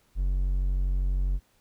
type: tone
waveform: triangle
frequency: 46.25 Hz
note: F#1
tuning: in tune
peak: -21 dBFS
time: 0.15-1.4 s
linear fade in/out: 50 ms
effects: pink hiss -66 dBFS RMS until 1.6 s